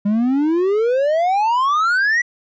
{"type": "exponential sweep", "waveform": "triangle", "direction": "up", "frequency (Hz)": [199.3, 1975.5], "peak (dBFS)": -12, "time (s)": [0.05, 2.22], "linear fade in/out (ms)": 10, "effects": ["resampled to 16000 Hz"]}